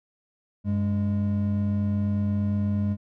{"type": "tone pair together", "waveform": "triangle", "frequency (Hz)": [96.89, 205.3], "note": ["G2", "G#3"], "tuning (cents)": [-20, -20], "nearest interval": "octave + minor second", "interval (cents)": 1300, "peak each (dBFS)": -23, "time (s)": [0.64, 2.97], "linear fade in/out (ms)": 50, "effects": []}